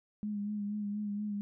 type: tone with vibrato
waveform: sine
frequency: 206.9 Hz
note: G#3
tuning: 6 cents flat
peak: -33 dBFS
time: 0.23-1.41 s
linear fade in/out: 0 ms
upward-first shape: sine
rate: 4.2 Hz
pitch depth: 34 cents each way
effects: none